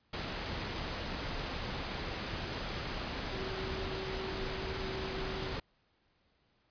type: tone in noise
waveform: sine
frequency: 380.8 Hz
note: F#4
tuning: 50 cents sharp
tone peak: -41 dBFS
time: 3.32-5.53 s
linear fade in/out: 5 ms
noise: pink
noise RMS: -38 dBFS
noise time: 0.13-5.6 s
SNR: -6 dB
effects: pink hiss -73 dBFS RMS until 6.7 s + resampled to 11025 Hz